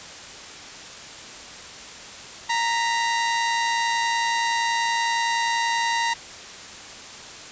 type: tone pair together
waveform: sawtooth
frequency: 929.7 / 1970 Hz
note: A#5 / B6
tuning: -5 / -5 cents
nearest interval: octave + minor second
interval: 1300 cents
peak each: -18 / -24 dBFS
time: 2.49-6.14 s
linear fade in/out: 10 ms
effects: white hiss -39 dBFS RMS until 7.51 s + resampled to 16000 Hz